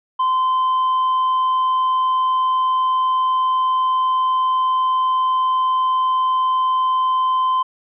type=tone; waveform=triangle; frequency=1032 Hz; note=C6; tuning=24 cents flat; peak=-13 dBFS; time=0.19-7.63 s; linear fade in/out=10 ms; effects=resampled to 8000 Hz